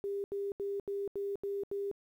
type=tone bursts; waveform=sine; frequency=400 Hz; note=G4; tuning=35 cents sharp; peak=-33 dBFS; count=7; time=0.04-1.914 s; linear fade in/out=0 ms; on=200 ms; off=79 ms; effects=11-bit